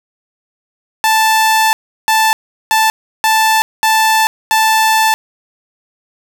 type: tone bursts at uneven times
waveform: sawtooth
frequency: 880 Hz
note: A5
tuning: in tune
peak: -5 dBFS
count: 6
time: 1.04-1.73 / 2.08-2.33 / 2.71-2.9 / 3.24-3.62 / 3.83-4.27 / 4.51-5.14 s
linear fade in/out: 0 ms
effects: none